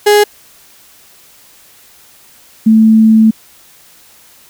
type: tone pair in turn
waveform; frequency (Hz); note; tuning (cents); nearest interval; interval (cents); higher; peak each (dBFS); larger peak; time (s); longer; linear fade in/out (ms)
35% pulse / sine; 415.3 / 220.5; G#4 / A3; 0 / +4; major seventh; 1096; first; -3; neither; 0.06-0.24 / 2.66-3.31; second; 10
effects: white hiss -43 dBFS RMS until 4.49 s